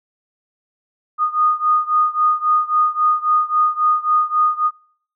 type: beating tone pair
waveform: sine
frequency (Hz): 1231 / 1234.7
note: D#6 / D#6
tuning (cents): -19 / -14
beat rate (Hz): 3.7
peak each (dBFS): -16 / -18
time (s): 1.18-4.71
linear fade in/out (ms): 50
effects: noise-tail reverb RT60 0.6 s tail -26 dB re dry